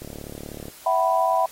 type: click train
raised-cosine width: 2 ms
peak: -23 dBFS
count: 25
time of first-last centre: 0.02-0.683 s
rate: 36.2 Hz
type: chord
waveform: sine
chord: E suspended second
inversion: none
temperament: equal with one note detuned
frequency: 659.3 / 754.7 / 987.8 Hz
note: E5 / F#5 / B5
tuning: 0 / +34 / 0 cents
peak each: -22 dBFS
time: 0.86-1.46 s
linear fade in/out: 5 ms
effects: white hiss -46 dBFS RMS until 1.51 s + AAC 48 kbps